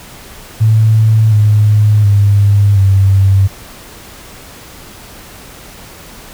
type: tone with pitch steps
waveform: sine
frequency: 110 / 105.58 / 101.34 / 97.27 Hz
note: A2 / G#2 / G#2 / G2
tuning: 0 / +29 / -42 / -13 cents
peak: -5 dBFS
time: 0.6-3.48 s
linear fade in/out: 20 ms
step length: 720 ms
effects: pink hiss -34 dBFS RMS until 6.33 s